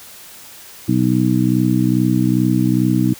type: harmonic tone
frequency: 62.4 Hz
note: B1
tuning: 19 cents sharp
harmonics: 2 / 3 / 4 / 5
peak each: -18 / -18 / -18 / -18 dBFS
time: 0.88-3.14 s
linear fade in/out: 10 ms
effects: white hiss -39 dBFS RMS until 3.19 s